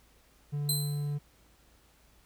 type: tone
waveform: triangle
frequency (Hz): 145.5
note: D3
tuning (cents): -16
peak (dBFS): -28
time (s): 0.52-1.19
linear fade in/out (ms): 20
type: tone with exponential decay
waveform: 15% pulse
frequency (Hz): 4071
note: C8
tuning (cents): -48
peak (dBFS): -19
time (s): 0.69-1.15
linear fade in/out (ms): 2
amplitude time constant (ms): 100
effects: added 55 Hz sine -64 dBFS peak until 2.25 s + pink hiss -64 dBFS RMS until 2.25 s